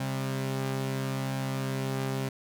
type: tone pair together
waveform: sawtooth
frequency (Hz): 133.58 / 200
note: C3 / G3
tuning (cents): +36 / +35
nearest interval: perfect fifth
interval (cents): 699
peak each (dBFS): -26 / -33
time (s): 0-2.29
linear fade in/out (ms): 5
effects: none